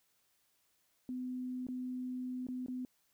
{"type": "tone with dropouts", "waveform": "sine", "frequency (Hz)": 252.8, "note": "B3", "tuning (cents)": 41, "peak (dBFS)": -37, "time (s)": [1.09, 2.85], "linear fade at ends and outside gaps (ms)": 1, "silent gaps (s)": [[1.668, 1.686], [2.468, 2.486], [2.662, 2.683]], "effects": ["white hiss -75 dBFS RMS until 3.13 s"]}